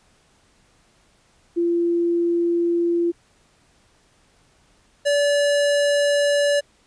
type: tone pair in turn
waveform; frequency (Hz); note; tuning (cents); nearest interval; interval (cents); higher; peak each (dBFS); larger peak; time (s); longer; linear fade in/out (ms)
sine / square; 342.5 / 576; F4 / D5; -34 / -34; major sixth; 900; second; -17; neither; 1.56-3.12 / 5.05-6.61; neither; 20
effects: pink hiss -59 dBFS RMS until 6.86 s + resampled to 22050 Hz